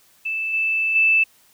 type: tone with level steps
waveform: sine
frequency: 2637 Hz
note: E7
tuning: in tune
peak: -22 / -18 / -13 dBFS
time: 0.25-1.24 s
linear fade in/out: 10 ms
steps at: 0.53 / 0.95 s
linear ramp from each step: 10 ms
effects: white hiss -56 dBFS RMS until 1.53 s